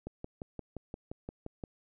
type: click train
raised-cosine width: 2 ms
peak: -26 dBFS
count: 10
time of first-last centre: 0.07-1.638 s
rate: 5.74 Hz
effects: none